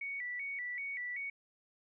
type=tone with vibrato; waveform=sine; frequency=2093 Hz; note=C7; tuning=in tune; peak=-37 dBFS; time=0.01-1.3 s; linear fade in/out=5 ms; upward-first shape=square; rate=2.6 Hz; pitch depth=110 cents each way; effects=none